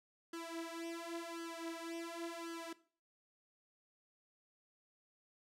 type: tone with flanger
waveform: sawtooth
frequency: 334.2 Hz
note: E4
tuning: 24 cents sharp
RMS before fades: -45 dBFS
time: 0.33-2.73 s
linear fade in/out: 5 ms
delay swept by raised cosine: 0.64 to 5.64 ms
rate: 0.92 Hz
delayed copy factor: +1
effects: noise-tail reverb RT60 0.4 s tail -17 dB re dry + low-pass 12000 Hz 12 dB/octave